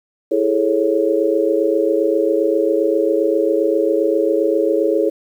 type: chord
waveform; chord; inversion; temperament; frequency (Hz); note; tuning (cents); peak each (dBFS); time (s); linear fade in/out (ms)
sine; A major seventh; second; just; 330 / 412.5 / 440 / 550; E4 / G#4 / A4 / C#5; +2 / -12 / 0 / -14; -19; 0.31-5.1; 10
effects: 8-bit